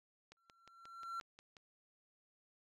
click train, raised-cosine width 0.2 ms, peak -39 dBFS, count 8, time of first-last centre 0.32-1.568 s, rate 5.61 Hz
triangle tone with exponential growth, 1358 Hz, F6, 49 cents flat, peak -37 dBFS, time 0.37-1.2 s, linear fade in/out 0 ms, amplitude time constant 180 ms
effects none

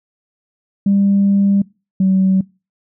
sine tone pair in turn, 198.8 / 189.86 Hz, G3 / F#3, +25 / +45 cents, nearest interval minor second, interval 80 cents, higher first, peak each -9 dBFS, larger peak neither, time 0.86-1.62 / 2-2.41 s, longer first, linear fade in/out 5 ms, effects noise-tail reverb RT60 0.3 s tail -24 dB re dry + tanh soft clip ceiling -6 dBFS

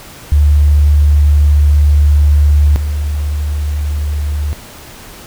sine tone pair in turn, 73.42 / 73.89 Hz, D2 / D2, 0 / +11 cents, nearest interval unison, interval 11 cents, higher second, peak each -5 / -13 dBFS, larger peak first, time 0.32-2.76 / 2.76-4.53 s, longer first, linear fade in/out 0 ms, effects pink hiss -34 dBFS RMS until 5.26 s

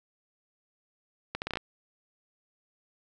accelerating click train, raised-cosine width 0.3 ms, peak -16 dBFS, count 7, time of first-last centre 1.35-1.572 s, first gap 69 ms, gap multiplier 0.74, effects none

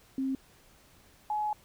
sine tone pair in turn, 266.3 / 845.4 Hz, C4 / G#5, +31 / +31 cents, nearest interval octave + minor sixth, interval 2000 cents, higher second, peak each -28 dBFS, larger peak neither, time 0.18-0.35 / 1.3-1.53 s, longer second, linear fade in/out 2 ms, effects pink hiss -60 dBFS RMS until 1.64 s

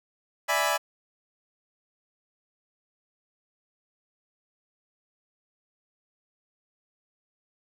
20% pulse chord, E dominant seventh, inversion third, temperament equal, 587.3 / 659.3 / 830.6 / 987.8 Hz, D5 / E5 / G#5 / B5, 0 / 0 / 0 / 0 cents, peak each -24 dBFS, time 0.48-0.78 s, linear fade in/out 20 ms, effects none

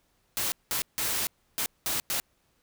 white noise bursts at uneven times, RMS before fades -29 dBFS, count 6, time 0.37-0.52 / 0.71-0.82 / 0.98-1.27 / 1.58-1.66 / 1.86-2 / 2.1-2.2 s, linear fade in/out 0 ms, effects pink hiss -70 dBFS RMS until 2.62 s

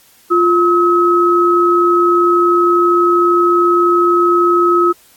sine tone pair together, 349.3 / 1282 Hz, F4 / E6, 0 / -49 cents, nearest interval octave + major seventh, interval 2251 cents, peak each -11 dBFS, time 0.3-4.93 s, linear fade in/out 20 ms, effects white hiss -48 dBFS RMS until 5.16 s + AAC 64 kbps

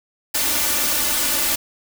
white noise with comb filter, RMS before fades -20 dBFS, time 0.34-1.56 s, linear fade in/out 10 ms, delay 3.4 ms, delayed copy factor +0.8, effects none

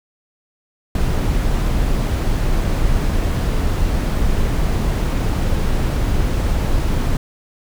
brown noise, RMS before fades -17 dBFS, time 0.95-7.17 s, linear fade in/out 2 ms, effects none

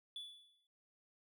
triangle tone with exponential decay, 3446 Hz, A7, 37 cents flat, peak -40 dBFS, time 0.16-0.67 s, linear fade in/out 2 ms, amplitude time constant 110 ms, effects tanh soft clip ceiling -36 dBFS

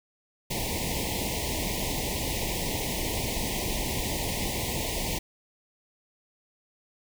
pink band-stop noise, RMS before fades -30 dBFS, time 0.5-5.19 s, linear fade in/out 10 ms, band 1000 to 1900 Hz, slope 96 dB/octave, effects none

